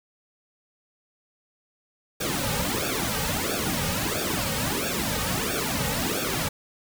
pink noise with flanger, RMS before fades -27 dBFS, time 2.2-6.49 s, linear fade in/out 10 ms, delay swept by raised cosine 0.98 to 2.98 ms, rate 1.5 Hz, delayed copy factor -0.9, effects none

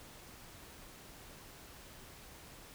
silence, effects pink hiss -54 dBFS RMS until 2.74 s

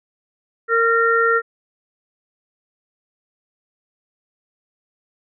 harmonic tone, 459.9 Hz, A#4, 23 cents flat, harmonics 1 / 3 / 4, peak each -18 / -16 / -21 dBFS, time 0.68-1.42 s, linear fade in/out 50 ms, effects none

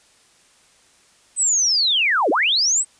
sine linear two-way sweep, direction down then up, 8290 to 260.8 to 8290 Hz, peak -15 dBFS, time 1.36-2.85 s, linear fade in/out 50 ms, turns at 2.3 s, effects white hiss -55 dBFS RMS until 2.99 s + resampled to 22050 Hz

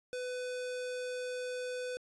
square tone, 500 Hz, B4, 21 cents sharp, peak -37 dBFS, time 0.13-1.97 s, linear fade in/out 0 ms, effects resampled to 22050 Hz

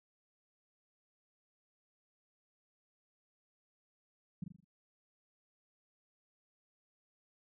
sine tone with echo, 174.61 Hz, F3, in tune, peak -35 dBFS, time 4.42-4.44 s, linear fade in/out 5 ms, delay 41 ms, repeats 5, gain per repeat -6 dB, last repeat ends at 4.645 s, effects none

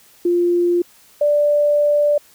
sine tone pair in turn, 349.2 / 587.3 Hz, F4 / D5, 0 / 0 cents, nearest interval major sixth, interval 900 cents, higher second, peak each -13 / -12 dBFS, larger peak second, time 0.25-0.82 / 1.21-2.18 s, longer second, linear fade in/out 5 ms, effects white hiss -50 dBFS RMS until 2.34 s

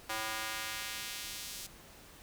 square tone with high-pass filter sweep, 110 Hz, A2, in tune, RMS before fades -40 dBFS, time 0.09-1.67 s, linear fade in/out 10 ms, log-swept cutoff 890 to 5100 Hz, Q 0.78, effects pink hiss -55 dBFS RMS until 2.22 s

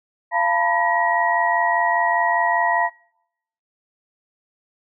sine tone cluster, 688 / 897 / 982 / 1903 Hz, F5 / A5 / B5 / A#6, -26 / +33 / -10 / +35 cents, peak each -22 dBFS, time 0.31-2.9 s, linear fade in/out 50 ms, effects noise-tail reverb RT60 0.8 s tail -25 dB re dry

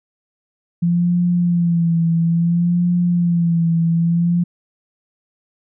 sine tone with vibrato, 170.9 Hz, F3, 37 cents flat, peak -13 dBFS, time 0.82-4.44 s, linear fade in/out 10 ms, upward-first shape sine, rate 0.59 Hz, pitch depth 50 cents each way, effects none

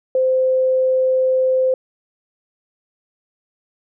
sine tone, 518 Hz, C5, 17 cents flat, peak -13 dBFS, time 0.15-1.74 s, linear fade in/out 2 ms, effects none

